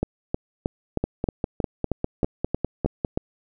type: two click trains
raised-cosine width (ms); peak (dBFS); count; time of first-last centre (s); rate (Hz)
2; -9 / -9; 11 / 11; 1.04-3.048 / 0.03-3.175; 4.98 / 3.18
effects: none